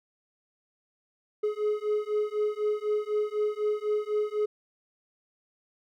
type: beating tone pair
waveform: triangle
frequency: 420 / 424 Hz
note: G#4 / G#4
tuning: +19 / +36 cents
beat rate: 4 Hz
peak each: -27 dBFS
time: 1.43-4.46 s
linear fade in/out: 10 ms
effects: none